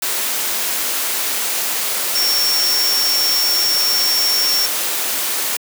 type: tone in noise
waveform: sine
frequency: 5480 Hz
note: F8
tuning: 34 cents flat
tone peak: -15 dBFS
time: 2.15-4.66 s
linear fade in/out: 5 ms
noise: white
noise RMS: -20 dBFS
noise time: 0.02-5.57 s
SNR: +2 dB
effects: high-pass 300 Hz 12 dB/octave